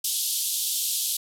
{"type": "band-pass noise", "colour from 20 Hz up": "white", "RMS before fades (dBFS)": -27, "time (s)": [0.04, 1.17], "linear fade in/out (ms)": 5, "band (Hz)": [3100, 14000], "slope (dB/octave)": 48, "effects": []}